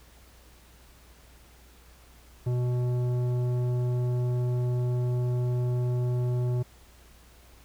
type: tone with tanh clipping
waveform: sine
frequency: 123.47 Hz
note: B2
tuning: in tune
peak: -26 dBFS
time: 2.46-6.63 s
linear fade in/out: 10 ms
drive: 12 dB
effects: added 60 Hz sine -54 dBFS peak until 7.64 s + pink hiss -57 dBFS RMS until 7.64 s